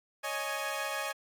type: chord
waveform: 15% pulse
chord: C# suspended second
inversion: none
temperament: equal with one note detuned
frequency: 554.4 / 622.3 / 834.9 Hz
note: C#5 / D#5 / G#5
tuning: 0 / 0 / +9 cents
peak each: -31 dBFS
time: 0.23-1.13 s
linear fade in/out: 20 ms
effects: AAC 64 kbps